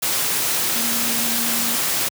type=tone in noise; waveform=sine; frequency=233.1 Hz; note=A#3; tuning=in tune; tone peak=-29 dBFS; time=0.75-1.76 s; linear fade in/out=10 ms; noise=white; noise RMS=-21 dBFS; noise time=0.02-2.09 s; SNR=-11 dB; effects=high-pass 100 Hz 12 dB/octave